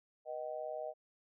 sine tone with amplitude modulation, 622.3 Hz, D#5, in tune, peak -34 dBFS, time 0.25-0.94 s, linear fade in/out 50 ms, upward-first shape sine, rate 139 Hz, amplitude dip 100%, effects none

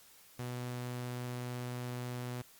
sawtooth tone, 123.47 Hz, B2, in tune, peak -34 dBFS, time 0.39-2.42 s, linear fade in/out 5 ms, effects white hiss -60 dBFS RMS until 2.59 s + Opus 48 kbps

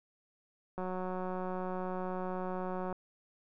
click train, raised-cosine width 1 ms, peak -25 dBFS, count 396, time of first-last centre 0.78-2.927 s, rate 184 Hz, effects none

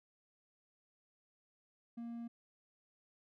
triangle tone, 233.9 Hz, A#3, 6 cents sharp, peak -40 dBFS, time 1.97-2.28 s, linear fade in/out 10 ms, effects none

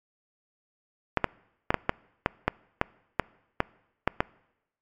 clicks, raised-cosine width 0.5 ms, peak -6 dBFS, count 12, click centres 1.173 / 1.243 / 1.705 / 1.743 / 1.894 / 2.261 / 2.48 / 2.814 / 3.197 / 3.604 / 4.076 / 4.205 s, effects noise-tail reverb RT60 0.9 s tail -24 dB re dry + MP3 96 kbps

